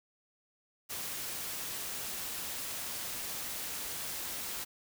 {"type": "noise", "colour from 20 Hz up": "white", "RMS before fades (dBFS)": -39, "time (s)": [0.89, 4.65], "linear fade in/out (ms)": 20, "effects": []}